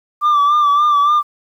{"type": "tone with vibrato", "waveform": "sine", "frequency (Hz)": 1174.7, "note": "D6", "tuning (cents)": 0, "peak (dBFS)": -7, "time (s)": [0.21, 1.23], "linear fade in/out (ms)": 50, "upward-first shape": "sine", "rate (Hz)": 3.5, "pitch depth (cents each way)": 48, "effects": ["tanh soft clip ceiling -9 dBFS", "8-bit"]}